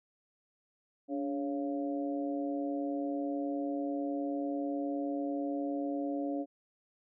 harmonic tone with a mistuned harmonic, 138.59 Hz, C#3, in tune, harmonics 2 / 3 / 4 / 5, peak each -33 / -45 / -39 / -42 dBFS, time 1.08-6.46 s, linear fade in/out 50 ms, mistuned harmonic 2, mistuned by +57 cents, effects none

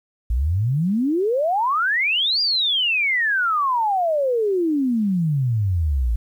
sine exponential two-way sweep, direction up then down, 54.3 to 4893 to 54.3 Hz, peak -17 dBFS, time 0.3-6.16 s, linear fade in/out 5 ms, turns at 2.41 s, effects 9-bit

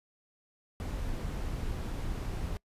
brown noise, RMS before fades -35 dBFS, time 0.8-2.57 s, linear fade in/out 0 ms, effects noise-tail reverb RT60 0.1 s tail -24 dB re dry + resampled to 32000 Hz

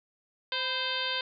harmonic tone with a mistuned harmonic, 520 Hz, C5, 11 cents flat, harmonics 1 / 2 / 3 / 4 / 5 / 6 / 7 / 8 / 9, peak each -40 / -38 / -36 / -41 / -38 / -35 / -35 / -41 / -40 dBFS, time 0.52-1.21 s, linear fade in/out 2 ms, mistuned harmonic 2, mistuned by -64 cents, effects none

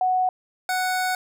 sine / 25% pulse tone pair in turn, 740 / 740 Hz, F#5 / F#5, 0 / 0 cents, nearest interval unison, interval 0 cents, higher neither, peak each -18 dBFS, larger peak neither, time 0.01-0.29 / 0.69-1.15 s, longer second, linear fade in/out 2 ms, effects none

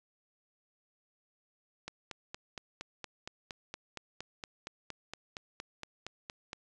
click train, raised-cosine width 0.2 ms, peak -23 dBFS, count 21, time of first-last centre 1.88-6.531 s, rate 4.3 Hz, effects resampled to 22050 Hz

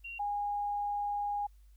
sine tone pair in turn, 2756 / 819.4 Hz, F7 / G#5, -24 / -24 cents, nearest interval octave + major sixth, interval 2100 cents, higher first, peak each -40 / -31 dBFS, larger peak second, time 0.04-0.19 / 0.19-1.47 s, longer second, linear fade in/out 10 ms, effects added 50 Hz sine -55 dBFS peak until 1.76 s + white hiss -75 dBFS RMS until 1.76 s

